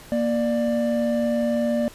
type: tone pair together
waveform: triangle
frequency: 234.9 / 591.9 Hz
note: A#3 / D5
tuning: +13 / +13 cents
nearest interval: octave + major third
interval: 1600 cents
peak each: -20 / -21 dBFS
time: 0.12-1.88 s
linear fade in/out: 0 ms
effects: pink hiss -45 dBFS RMS until 1.94 s + resampled to 32000 Hz